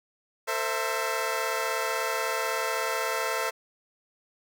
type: chord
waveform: 15% pulse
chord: A minor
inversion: none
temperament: equal with one note detuned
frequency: 451.6 / 523.3 / 659.3 Hz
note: A4 / C5 / E5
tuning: +45 / 0 / 0 cents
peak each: -25 dBFS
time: 0.47-3.51 s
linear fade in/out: 20 ms
effects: none